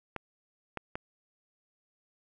clicks, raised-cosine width 0.5 ms, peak -20 dBFS, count 3, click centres 0.163 / 0.773 / 0.955 s, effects none

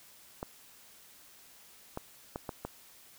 clicks, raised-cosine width 1 ms, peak -22 dBFS, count 5, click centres 0.429 / 1.974 / 2.359 / 2.492 / 2.65 s, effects white hiss -57 dBFS RMS until 3.18 s

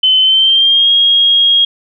sine tone with pitch glide, 3051 to 3270 Hz, G7 to G#7, -48 to -28 cents, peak -6 dBFS, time 0.03-1.65 s, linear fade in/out 5 ms, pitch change +120 cents, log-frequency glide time 0.21-0.9 s, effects none

